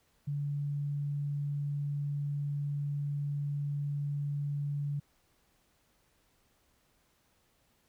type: tone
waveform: sine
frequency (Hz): 143.9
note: D3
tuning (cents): -35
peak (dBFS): -31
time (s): 0.27-5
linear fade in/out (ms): 10
effects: pink hiss -71 dBFS RMS until 7.88 s